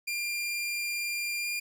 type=tone with pitch glide; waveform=sawtooth; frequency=2394 to 2408 Hz; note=D7 to D7; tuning=+33 to +43 cents; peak=-27 dBFS; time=0.07-1.6 s; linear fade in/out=10 ms; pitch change=+10 cents; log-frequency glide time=1.37-1.47 s; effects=11-bit